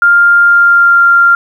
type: tone with pitch glide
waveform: sine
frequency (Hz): 1400 to 1389.5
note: F6 to F6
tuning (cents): +4 to -9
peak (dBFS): -3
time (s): 0.02-1.35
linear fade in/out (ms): 2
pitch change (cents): -13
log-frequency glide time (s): 0.47-1.01
effects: 7-bit